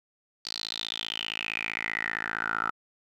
10% pulse tone with band-pass filter sweep, 55.3 Hz, A1, 9 cents sharp, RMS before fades -33 dBFS, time 0.45-2.71 s, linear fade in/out 5 ms, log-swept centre 4600 to 1300 Hz, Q 7.6, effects none

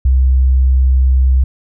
sine tone, 64.9 Hz, C2, 13 cents flat, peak -7 dBFS, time 0.05-1.44 s, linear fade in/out 5 ms, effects none

